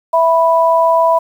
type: tone pair together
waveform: sine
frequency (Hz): 659.3 / 986.4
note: E5 / B5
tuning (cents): 0 / -2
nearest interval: perfect fifth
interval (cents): 698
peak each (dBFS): -11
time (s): 0.13-1.19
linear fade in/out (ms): 10
effects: 7-bit